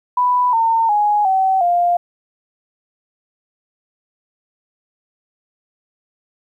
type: tone with pitch steps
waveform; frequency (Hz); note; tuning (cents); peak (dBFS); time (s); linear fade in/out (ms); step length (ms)
sine; 990 / 907.8 / 832.5 / 763.4 / 700; B5 / A#5 / G#5 / G5 / F5; +4 / -46 / +4 / -46 / +4; -12; 0.17-1.97; 5; 360
effects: 9-bit